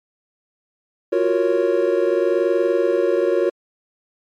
triangle chord, Gb major seventh, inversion third, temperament equal, 349.2 / 370 / 466.2 / 554.4 Hz, F4 / Gb4 / Bb4 / Db5, 0 / 0 / 0 / 0 cents, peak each -19 dBFS, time 1.12-3.5 s, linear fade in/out 10 ms, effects MP3 96 kbps

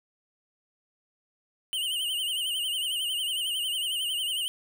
square tone with vibrato, 2970 Hz, F#7, 6 cents sharp, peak -28 dBFS, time 1.73-4.48 s, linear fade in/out 0 ms, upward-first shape sine, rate 11 Hz, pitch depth 97 cents each way, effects none

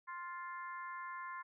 harmonic tone, 350 Hz, F4, 4 cents sharp, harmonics 3 / 4 / 5 / 6, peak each -44 / -52 / -50 / -56 dBFS, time 0.07-1.43 s, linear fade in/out 20 ms, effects none

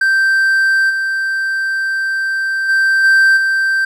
triangle tone with level steps, 1565 Hz, G6, 3 cents flat, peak -8 / -13 / -8 / -5 / -10 dBFS, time 0.01-3.85 s, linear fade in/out 5 ms, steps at 0.89 / 2.68 / 3.03 / 3.36 s, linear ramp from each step 20 ms, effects none

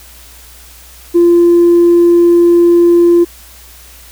triangle tone with tanh clipping, 344.7 Hz, F4, 23 cents flat, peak -4 dBFS, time 1.14-3.25 s, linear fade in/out 20 ms, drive 5 dB, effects added 60 Hz sine -39 dBFS peak until 4.11 s + white hiss -38 dBFS RMS until 4.11 s

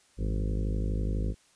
harmonic tone with a mistuned harmonic, 52.1 Hz, G#1, 6 cents sharp, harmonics 1 / 2 / 3 / 4 / 5 / 6 / 7 / 8 / 9 / 10, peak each -28 / -34 / -38 / -40 / -42 / -44 / -45 / -46 / -47 / -48 dBFS, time 0.17-1.35 s, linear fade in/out 50 ms, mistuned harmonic 3, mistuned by +110 cents, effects white hiss -63 dBFS RMS until 1.55 s + resampled to 22050 Hz

